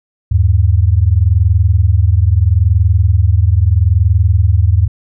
sine tone pair together, 79.9 / 100.67 Hz, D#2 / G2, +47 / +47 cents, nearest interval major third, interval 400 cents, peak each -10 dBFS, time 0.31-4.88 s, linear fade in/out 10 ms, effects none

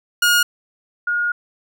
sawtooth / sine tone pair in turn, 1432 / 1432 Hz, F6 / F6, +43 / +43 cents, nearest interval unison, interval 0 cents, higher neither, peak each -9 / -17 dBFS, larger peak first, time 0.22-0.43 / 1.07-1.32 s, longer second, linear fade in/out 5 ms, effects none

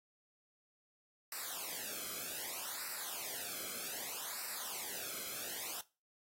white noise with flanger, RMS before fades -43 dBFS, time 1.32-5.81 s, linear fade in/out 2 ms, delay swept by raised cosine 0.3 to 1.1 ms, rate 0.64 Hz, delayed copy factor -0.95, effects noise-tail reverb RT60 0.3 s tail -20 dB re dry + AAC 48 kbps

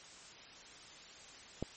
click, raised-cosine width 2 ms, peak -22 dBFS, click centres 1.626 s, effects white hiss -54 dBFS RMS until 1.76 s + MP3 32 kbps

